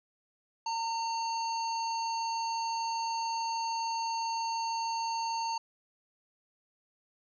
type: harmonic tone with a mistuned harmonic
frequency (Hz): 913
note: A#5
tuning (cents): -36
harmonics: 1 / 3 / 5 / 7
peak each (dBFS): -31 / -45 / -40 / -45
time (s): 0.66-5.58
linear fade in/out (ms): 5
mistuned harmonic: 5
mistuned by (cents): -30
effects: none